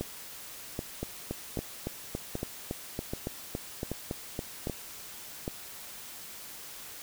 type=two click trains; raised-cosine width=2 ms; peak=-19 / -19 dBFS; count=14 / 8; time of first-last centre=1.03-4.671 / 0.01-5.479 s; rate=3.57 / 1.28 Hz; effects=white hiss -45 dBFS RMS until 7.02 s